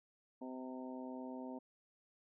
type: harmonic tone with a mistuned harmonic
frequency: 128.5 Hz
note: C3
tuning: 31 cents flat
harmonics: 2 / 3 / 4 / 5 / 6 / 7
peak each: -45 / -54 / -53 / -53 / -59 / -54 dBFS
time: 0.41-1.59 s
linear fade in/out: 10 ms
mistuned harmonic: 7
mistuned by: +23 cents
effects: none